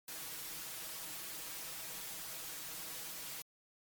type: noise with comb filter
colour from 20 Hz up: white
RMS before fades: -45 dBFS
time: 0.08-3.42 s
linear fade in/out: 2 ms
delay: 6.2 ms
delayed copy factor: +0.9
effects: MP3 96 kbps